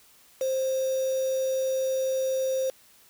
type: tone with quantisation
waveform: sine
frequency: 526 Hz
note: C5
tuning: 9 cents sharp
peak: -24 dBFS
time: 0.41-2.7 s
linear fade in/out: 2 ms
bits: 6
effects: white hiss -57 dBFS RMS until 3.09 s